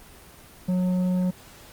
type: tone with tanh clipping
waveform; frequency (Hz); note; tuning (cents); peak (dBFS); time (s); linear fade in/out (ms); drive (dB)
triangle; 182.2; F#3; -26; -22; 0.68-1.31; 10; 12
effects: pink hiss -48 dBFS RMS until 1.72 s + Opus 24 kbps